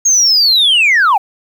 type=linear sweep; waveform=sine; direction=down; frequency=6570 to 737 Hz; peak=-5 dBFS; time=0.05-1.18 s; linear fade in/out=10 ms; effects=tanh soft clip ceiling -5 dBFS + 7-bit